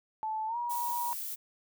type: tone with pitch glide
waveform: sine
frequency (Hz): 872 to 956.4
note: A5 to A#5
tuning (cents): -16 to +44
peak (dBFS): -31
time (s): 0.23-1.13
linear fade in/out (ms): 0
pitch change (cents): +160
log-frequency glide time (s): 0.47-0.57
type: noise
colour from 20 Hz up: violet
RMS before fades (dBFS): -38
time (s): 0.69-1.36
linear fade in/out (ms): 20
effects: none